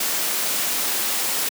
white noise, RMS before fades -23 dBFS, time 0-1.49 s, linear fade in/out 5 ms, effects high-pass 200 Hz 12 dB/octave

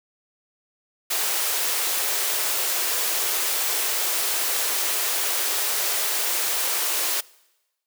white high-pass noise, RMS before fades -24 dBFS, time 1.1-7.21 s, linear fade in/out 10 ms, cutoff 340 Hz, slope 48 dB/octave, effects noise-tail reverb RT60 1.0 s tail -23 dB re dry

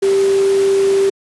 sine tone in noise, 391.5 Hz, G4, 2 cents flat, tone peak -10 dBFS, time 0.02-1.1 s, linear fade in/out 10 ms, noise pink, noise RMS -27 dBFS, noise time 0.02-1.1 s, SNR +14 dB, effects high-pass 200 Hz 12 dB/octave + resampled to 24000 Hz

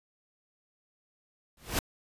pink noise with exponential growth, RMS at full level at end -24 dBFS, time 1.57-1.79 s, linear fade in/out 2 ms, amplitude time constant 46 ms, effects resampled to 32000 Hz

